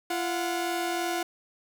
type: tone pair together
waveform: sawtooth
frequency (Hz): 342.5 / 728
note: F4 / F#5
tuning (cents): -34 / -28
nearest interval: octave + minor second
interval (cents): 1306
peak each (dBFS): -26 / -27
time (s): 0.1-1.23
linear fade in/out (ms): 5
effects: none